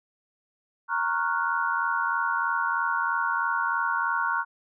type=chord; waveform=sine; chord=Gb major seventh; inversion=first; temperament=equal with one note detuned; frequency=932.3 / 1099.2 / 1396.9 / 1480 Hz; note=Bb5 / Db6 / F6 / Gb6; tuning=0 / -15 / 0 / 0 cents; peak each=-29 dBFS; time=0.88-4.45 s; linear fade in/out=50 ms; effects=none